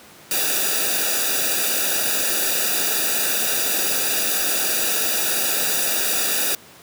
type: noise with comb filter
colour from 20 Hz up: white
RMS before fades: -21 dBFS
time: 0.31-6.55 s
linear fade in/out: 2 ms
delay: 0.94 ms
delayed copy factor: -1
effects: pink hiss -45 dBFS RMS until 6.82 s + high-pass 150 Hz 12 dB/octave